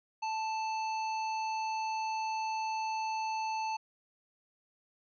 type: tone with hard clipping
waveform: sine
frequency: 880 Hz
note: A5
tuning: in tune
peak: -34 dBFS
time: 0.22-3.77 s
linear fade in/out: 10 ms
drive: 15 dB
effects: resampled to 16000 Hz